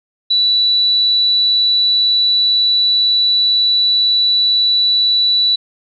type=tone; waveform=sine; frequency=3951 Hz; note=B7; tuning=in tune; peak=-10 dBFS; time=0.3-5.56 s; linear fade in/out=10 ms; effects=none